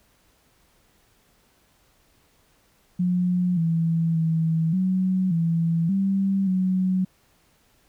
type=tone with pitch steps; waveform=sine; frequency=179.4 / 164.8 / 162.1 / 186.4 / 166 / 194.6 / 185.9 Hz; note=F3 / E3 / E3 / F#3 / E3 / G3 / F#3; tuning=+47 / 0 / -29 / +13 / +12 / -12 / +8 cents; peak=-19 dBFS; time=2.99-7.05 s; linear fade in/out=10 ms; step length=580 ms; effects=pink hiss -62 dBFS RMS until 7.88 s